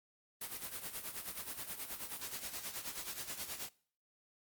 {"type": "noise with tremolo", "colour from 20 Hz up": "white", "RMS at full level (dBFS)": -41, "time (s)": [0.41, 3.69], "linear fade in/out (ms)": 5, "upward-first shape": "sine", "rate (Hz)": 9.4, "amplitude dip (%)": 70, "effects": ["noise-tail reverb RT60 0.5 s tail -22 dB re dry", "Opus 32 kbps"]}